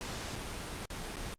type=noise with dropouts; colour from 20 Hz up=pink; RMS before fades=-40 dBFS; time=0.01-1.34 s; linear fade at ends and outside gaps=0 ms; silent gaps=0.356-0.36 / 0.855-0.902 / 1.158-1.168 s; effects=low-pass 9000 Hz 12 dB/octave + Opus 48 kbps